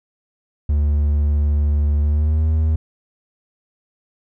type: tone with pitch glide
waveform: triangle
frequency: 73.42 to 78.69 Hz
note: D2 to D#2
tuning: 0 to +20 cents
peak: -12 dBFS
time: 0.69-2.76 s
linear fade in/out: 5 ms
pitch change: +120 cents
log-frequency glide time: 2-2.45 s
effects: none